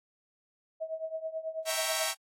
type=tone with tremolo; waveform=sine; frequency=641 Hz; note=E5; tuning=49 cents flat; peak=-30 dBFS; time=0.8-2.1 s; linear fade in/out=20 ms; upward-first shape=triangle; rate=9.2 Hz; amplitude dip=90%
type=chord; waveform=5% pulse; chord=E diminished seventh; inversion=none; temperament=equal; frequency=659.3 / 784 / 932.3 / 1108.7 Hz; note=E5 / G5 / Bb5 / Db6; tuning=0 / 0 / 0 / 0 cents; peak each=-24 dBFS; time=1.65-2.15 s; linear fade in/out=50 ms
effects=AAC 48 kbps